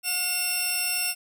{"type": "tone pair together", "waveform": "10% pulse", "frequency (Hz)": [718, 2711], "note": ["F5", "E7"], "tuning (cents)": [48, 48], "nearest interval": "octave + major seventh", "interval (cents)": 2300, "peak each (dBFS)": [-27, -16], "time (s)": [0.03, 1.15], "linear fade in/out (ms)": 50, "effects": []}